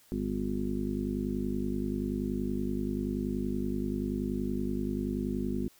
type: harmonic tone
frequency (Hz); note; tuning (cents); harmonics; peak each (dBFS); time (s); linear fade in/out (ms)
50.5; G#1; -48; 1 / 2 / 3 / 4 / 5 / 7 / 8; -38 / -42 / -43 / -34 / -34 / -37 / -46; 0.12-5.68; 0
effects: white hiss -61 dBFS RMS until 5.79 s